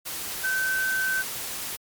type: tone in noise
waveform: sine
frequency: 1536 Hz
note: G6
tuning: 36 cents flat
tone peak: -23 dBFS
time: 0.43-1.23 s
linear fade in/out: 20 ms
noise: white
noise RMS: -33 dBFS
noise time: 0.05-1.77 s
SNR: +7 dB
effects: MP3 96 kbps